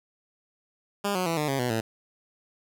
10% pulse tone with pitch steps, 202.1 / 183.2 / 166.06 / 150.53 / 136.45 / 123.69 / 112.12 Hz, G#3 / F#3 / E3 / D3 / C#3 / B2 / A2, -47 / -17 / +13 / +43 / -27 / +3 / +33 cents, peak -17 dBFS, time 1.04-1.81 s, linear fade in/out 10 ms, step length 110 ms, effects none

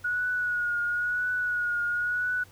sine tone with vibrato, 1455 Hz, F#6, 29 cents flat, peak -25 dBFS, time 0.04-2.44 s, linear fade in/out 10 ms, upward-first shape triangle, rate 0.98 Hz, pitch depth 39 cents each way, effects added 97 Hz sine -55 dBFS peak until 2.51 s + pink hiss -56 dBFS RMS until 2.51 s

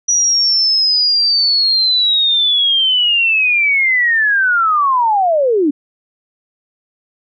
sine linear sweep, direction down, 5850 to 271.3 Hz, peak -10 dBFS, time 0.08-5.71 s, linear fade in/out 10 ms, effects none

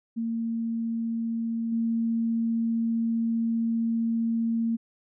sine tone with level steps, 228.8 Hz, A#3, 32 cents flat, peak -26 / -23 dBFS, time 0.16-4.77 s, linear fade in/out 20 ms, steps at 1.72 s, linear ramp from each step 5 ms, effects none

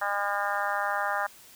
harmonic tone, 202.3 Hz, G#3, 45 cents flat, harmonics 3 / 4 / 5 / 6 / 7 / 8 / 9, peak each -35 / -31 / -35 / -33 / -34 / -34 / -37 dBFS, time 0.01-1.27 s, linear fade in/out 10 ms, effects white hiss -52 dBFS RMS until 1.55 s

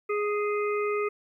harmonic tone, 415.3 Hz, G#4, in tune, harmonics 1 / 3 / 5 / 6, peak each -26 / -32 / -37 / -39 dBFS, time 0.09-1.09 s, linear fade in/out 10 ms, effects 11-bit

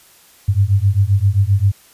sine beating tone pair, 95.5 / 103.1 Hz, G2 / G#2, -45 / -12 cents, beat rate 7.6 Hz, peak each -14 dBFS, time 0.48-1.72 s, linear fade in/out 10 ms, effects white hiss -48 dBFS RMS until 1.93 s + resampled to 32000 Hz

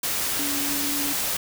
sine tone in noise, 285.9 Hz, D4, 46 cents flat, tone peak -30 dBFS, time 0.39-1.13 s, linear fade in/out 5 ms, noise white, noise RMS -26 dBFS, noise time 0.03-1.37 s, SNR -7 dB, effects none

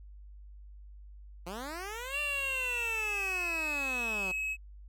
10% pulse linear two-way sweep, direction up then down, 164.81 to 592 to 179.3 Hz, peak -30 dBFS, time 1.46-4.32 s, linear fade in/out 10 ms, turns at 2.2 s
triangle tone with pitch glide, 2751 to 2567 Hz, F7 to E7, -27 to -47 cents, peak -30 dBFS, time 2.1-4.57 s, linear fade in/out 50 ms, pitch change -120 cents, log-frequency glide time 2.51-3.24 s
effects added 50 Hz sine -47 dBFS peak until 4.88 s

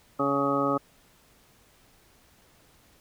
harmonic tone, 139.9 Hz, C#3, 16 cents sharp, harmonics 1 / 2 / 3 / 4 / 5 / 6 / 8 / 9, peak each -37 / -28 / -32 / -29 / -38 / -35 / -33 / -28 dBFS, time 0.19-0.78 s, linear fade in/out 10 ms, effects pink hiss -60 dBFS RMS until 3 s

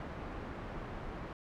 pink low-pass noise, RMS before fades -43 dBFS, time 0-1.33 s, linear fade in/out 2 ms, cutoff 1500 Hz, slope 12 dB/octave, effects none

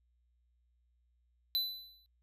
square tone with exponential decay, 4002 Hz, B7, 22 cents sharp, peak -28 dBFS, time 1.55-2.06 s, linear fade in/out 0 ms, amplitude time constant 110 ms, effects added 60 Hz sine -70 dBFS peak until 2.22 s

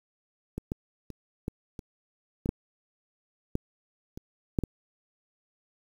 clicks, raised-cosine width 3 ms, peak -20 / -17 / -27 / -18 / -26 / -18 / -12 / -14 / -26 / -11 / -17 dBFS, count 11, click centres 0.58 / 0.719 / 1.103 / 1.481 / 1.792 / 2.459 / 2.491 / 3.554 / 4.175 / 4.588 / 4.637 s, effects 8-bit

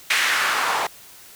white noise with band-pass filter sweep, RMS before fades -21 dBFS, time 0.1-0.87 s, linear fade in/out 5 ms, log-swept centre 2200 to 860 Hz, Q 1.8, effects white hiss -45 dBFS RMS until 1.35 s

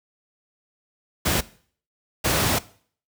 pink noise bursts at uneven times, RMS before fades -21 dBFS, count 2, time 1.25-1.41 / 2.24-2.59 s, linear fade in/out 10 ms, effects noise-tail reverb RT60 0.5 s tail -19 dB re dry + high-pass 60 Hz 12 dB/octave

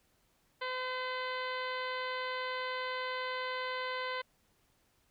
harmonic tone, 510 Hz, C5, 44 cents flat, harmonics 1 / 2 / 3 / 4 / 5 / 6 / 7 / 8 / 9, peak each -40 / -39 / -42 / -42 / -52 / -47 / -51 / -49 / -57 dBFS, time 0.61-4.22 s, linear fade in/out 10 ms, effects pink hiss -72 dBFS RMS until 5.1 s

